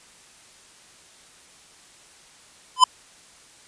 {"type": "tone with exponential growth", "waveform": "square", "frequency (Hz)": 1015, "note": "B5", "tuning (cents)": 47, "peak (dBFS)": -6, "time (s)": [2.76, 2.84], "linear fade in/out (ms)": 5, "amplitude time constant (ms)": 16, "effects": ["white hiss -51 dBFS RMS until 3.67 s", "resampled to 22050 Hz"]}